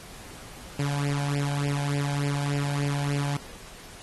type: tone with flanger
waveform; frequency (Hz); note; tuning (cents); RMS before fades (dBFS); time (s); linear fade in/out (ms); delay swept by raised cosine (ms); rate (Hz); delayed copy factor
sawtooth; 142.7; D3; -49; -27; 0.79-3.37; 5; 0.39 to 1.33; 3.4; +0.55
effects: pink hiss -45 dBFS RMS until 4.02 s + AAC 32 kbps